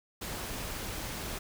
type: noise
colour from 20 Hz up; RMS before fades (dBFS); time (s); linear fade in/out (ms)
pink; -38; 0.21-1.39; 10
effects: none